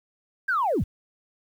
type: linear sweep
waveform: sine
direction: down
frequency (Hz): 1634 to 32.7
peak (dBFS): -20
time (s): 0.48-0.84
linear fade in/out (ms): 10
effects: tanh soft clip ceiling -16 dBFS + 9-bit